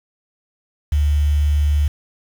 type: tone with quantisation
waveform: sine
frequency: 73.42 Hz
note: D2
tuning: in tune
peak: -13 dBFS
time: 0.92-1.88 s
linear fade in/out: 5 ms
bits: 6
effects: none